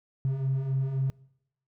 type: beating tone pair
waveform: triangle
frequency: 131.1 / 134.9 Hz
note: C3 / C#3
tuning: +4 / -47 cents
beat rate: 3.8 Hz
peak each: -30 / -23 dBFS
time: 0.25-1.1 s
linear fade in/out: 0 ms
effects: noise-tail reverb RT60 0.8 s tail -25 dB re dry + tanh soft clip ceiling -20 dBFS